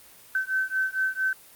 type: beating tone pair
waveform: sine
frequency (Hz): 1533 / 1537.4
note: G6 / G6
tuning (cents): -39 / -34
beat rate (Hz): 4.4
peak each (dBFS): -27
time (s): 0.35-1.33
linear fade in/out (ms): 2
effects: white hiss -51 dBFS RMS until 1.55 s + Opus 32 kbps